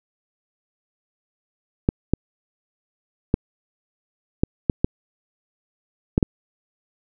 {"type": "clicks", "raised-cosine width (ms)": 3, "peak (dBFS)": -3, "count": 8, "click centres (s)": [1.889, 2.136, 3.341, 4.435, 4.698, 4.845, 6.179, 6.228], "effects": []}